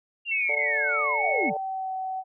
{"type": "linear sweep", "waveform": "sine", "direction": "down", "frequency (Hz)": [2824, 128], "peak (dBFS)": -26, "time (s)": [0.25, 1.54], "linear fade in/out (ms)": 50}
{"type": "tone with vibrato", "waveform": "sine", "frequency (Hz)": 2200, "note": "C#7", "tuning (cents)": -14, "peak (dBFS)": -25, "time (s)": [0.31, 1.5], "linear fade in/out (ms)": 10, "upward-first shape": "sine", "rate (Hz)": 3.4, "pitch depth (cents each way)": 22}
{"type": "harmonic tone", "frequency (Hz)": 146.83, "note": "D3", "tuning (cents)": 0, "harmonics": [3, 4, 5, 6], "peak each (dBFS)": [-36, -31, -39, -41], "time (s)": [0.49, 1.57], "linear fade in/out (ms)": 2}
{"type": "tone with pitch glide", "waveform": "sine", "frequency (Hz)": [777, 755.8], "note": ["G5", "F#5"], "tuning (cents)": [-16, 37], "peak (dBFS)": -28, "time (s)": [1.21, 2.24], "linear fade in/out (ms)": 50, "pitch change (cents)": -47, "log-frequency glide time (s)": [1.4, 1.93]}
{"effects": []}